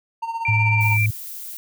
triangle tone with tremolo, 915 Hz, A#5, 32 cents flat, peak -20 dBFS, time 0.22-0.97 s, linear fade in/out 10 ms, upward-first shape sine, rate 16 Hz, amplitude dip 65%
sine tone with vibrato, 2353 Hz, D7, 3 cents sharp, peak -19 dBFS, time 0.45-1.06 s, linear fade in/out 2 ms, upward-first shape sine, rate 7.5 Hz, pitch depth 8 cents each way
sine tone, 108.3 Hz, A2, 27 cents flat, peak -17 dBFS, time 0.48-1.11 s, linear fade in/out 10 ms
violet noise, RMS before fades -34 dBFS, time 0.81-1.57 s, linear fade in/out 0 ms
effects none

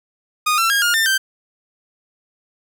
sawtooth tone with pitch steps, 1233 / 1348 / 1628 / 1420 / 1798 / 1561 Hz, D#6 / E6 / G#6 / F6 / A6 / G6, -16 / +38 / -35 / +28 / +37 / -8 cents, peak -11 dBFS, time 0.46-1.18 s, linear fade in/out 10 ms, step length 120 ms, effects none

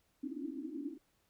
pink band-pass noise, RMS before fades -42 dBFS, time 0.23-0.98 s, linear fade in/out 10 ms, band 260 to 330 Hz, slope 96 dB/octave, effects pink hiss -75 dBFS RMS until 1.29 s

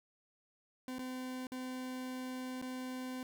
40% pulse tone with dropouts, 255.8 Hz, C4, 39 cents flat, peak -39 dBFS, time 0.88-3.23 s, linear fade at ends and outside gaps 1 ms, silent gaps 0.984-0.991 / 1.469-1.519 / 2.616-2.624 s, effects none

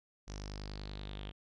sawtooth tone with low-pass filter sweep, 50.4 Hz, G1, 49 cents sharp, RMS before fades -44 dBFS, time 0.27-1.32 s, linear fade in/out 20 ms, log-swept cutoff 6000 to 3200 Hz, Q 5.8, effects none

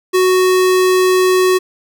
square tone, 370 Hz, F#4, in tune, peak -10 dBFS, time 0.13-1.59 s, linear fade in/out 20 ms, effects none

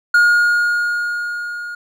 triangle tone with level ramp, 1430 Hz, F6, 41 cents sharp, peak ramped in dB -6 to -24 dBFS, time 0.14-1.75 s, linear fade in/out 5 ms, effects none

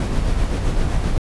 brown noise with tremolo, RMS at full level -17 dBFS, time 0-1.18 s, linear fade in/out 2 ms, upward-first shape sine, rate 7.7 Hz, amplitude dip 35%, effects resampled to 24000 Hz

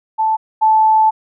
sine tone pair in turn, 878 / 873.8 Hz, A5 / A5, -4 / -12 cents, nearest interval unison, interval 8 cents, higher first, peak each -12 / -8 dBFS, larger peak second, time 0.18-0.37 / 0.61-1.11 s, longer second, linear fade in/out 20 ms, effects none

